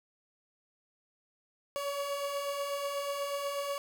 30% pulse beating tone pair, 558 / 566.2 Hz, C#5 / C#5, +11 / +37 cents, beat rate 8.2 Hz, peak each -39 / -31 dBFS, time 1.76-3.78 s, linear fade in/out 0 ms, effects none

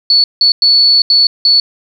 sine tone bursts at uneven times, 4435 Hz, C#8, in tune, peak -5 dBFS, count 5, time 0.1-0.24 / 0.41-0.52 / 0.62-1.02 / 1.1-1.27 / 1.45-1.6 s, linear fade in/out 2 ms, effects 7-bit

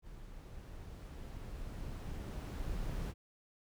brown noise with level ramp, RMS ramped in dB -51 to -38 dBFS, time 0.02-3.14 s, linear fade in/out 50 ms, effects none

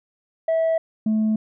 sine tone pair in turn, 651 / 217.2 Hz, E5 / A3, -22 / -22 cents, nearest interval octave + perfect fifth, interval 1900 cents, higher first, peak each -15 dBFS, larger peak neither, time 0.48-0.78 / 1.06-1.36 s, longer neither, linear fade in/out 5 ms, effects tanh soft clip ceiling -16 dBFS

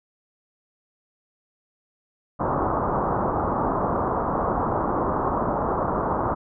white low-pass noise, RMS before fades -24 dBFS, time 2.39-6.35 s, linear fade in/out 20 ms, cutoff 1200 Hz, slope 48 dB/octave, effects none

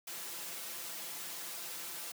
white noise with comb filter, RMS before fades -43 dBFS, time 0.07-2.12 s, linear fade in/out 5 ms, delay 5.9 ms, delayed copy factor +0.85, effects high-pass 200 Hz 12 dB/octave

